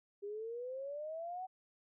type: exponential sweep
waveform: sine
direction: up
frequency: 399 to 760 Hz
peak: -40 dBFS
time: 0.22-1.47 s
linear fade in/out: 20 ms
effects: none